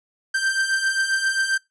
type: beating tone pair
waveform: 45% pulse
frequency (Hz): 1562 / 1569.5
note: G6 / G6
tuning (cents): -7 / +2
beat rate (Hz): 7.5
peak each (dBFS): -26 / -21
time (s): 0.34-1.58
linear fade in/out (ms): 10
effects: noise-tail reverb RT60 0.2 s tail -22 dB re dry + resampled to 24000 Hz